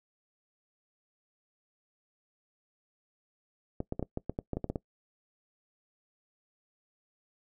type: clicks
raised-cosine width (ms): 2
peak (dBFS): -19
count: 12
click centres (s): 3.804 / 3.924 / 3.995 / 4.027 / 4.174 / 4.296 / 4.389 / 4.533 / 4.57 / 4.643 / 4.7 / 4.758
effects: noise-tail reverb RT60 0.1 s tail -21 dB re dry